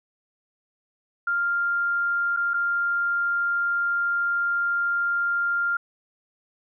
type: tone with dropouts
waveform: sine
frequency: 1396.9 Hz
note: F6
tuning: in tune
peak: -21 dBFS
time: 1.27-5.77 s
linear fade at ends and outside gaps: 5 ms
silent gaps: 2.365-2.37 / 2.536-2.54 s
effects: none